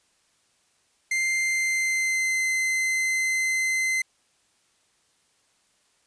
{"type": "tone with pitch glide", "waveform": "45% pulse", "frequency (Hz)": [2093, 2063], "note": ["C7", "C7"], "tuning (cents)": [0, -25], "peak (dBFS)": -22, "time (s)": [1.11, 4.02], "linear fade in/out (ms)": 5, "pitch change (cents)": -25, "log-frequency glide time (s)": [1.34, 2.47], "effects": ["white hiss -66 dBFS RMS until 6.06 s", "resampled to 22050 Hz"]}